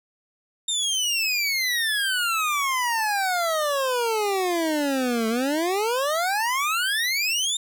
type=exponential two-way sweep; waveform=25% pulse; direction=down then up; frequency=3681 to 219.1 to 3681 Hz; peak=-18 dBFS; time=0.68-7.57 s; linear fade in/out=5 ms; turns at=5.28 s; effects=9-bit